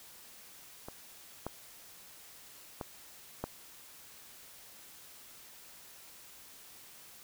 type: clicks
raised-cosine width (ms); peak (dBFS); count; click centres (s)
1; -28 / -22 / -23 / -20; 4; 0.885 / 1.466 / 2.812 / 3.44
effects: white hiss -54 dBFS RMS until 7.23 s